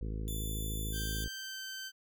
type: harmonic tone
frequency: 53.6 Hz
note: A1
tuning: 45 cents flat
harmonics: 1 / 2 / 3 / 4 / 5 / 6 / 7 / 8 / 9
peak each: -36 / -42 / -46 / -48 / -50 / -52 / -53 / -54 / -55 dBFS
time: 0.01-1.28 s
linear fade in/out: 5 ms
type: tone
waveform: 5% pulse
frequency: 3496 Hz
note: A7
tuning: 12 cents flat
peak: -33 dBFS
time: 0.28-1.24 s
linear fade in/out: 0 ms
type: tone with pitch glide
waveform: 15% pulse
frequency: 1565 to 1547 Hz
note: G6 to G6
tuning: -3 to -23 cents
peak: -34 dBFS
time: 0.92-1.92 s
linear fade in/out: 50 ms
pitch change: -20 cents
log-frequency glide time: 1.24-1.61 s
effects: none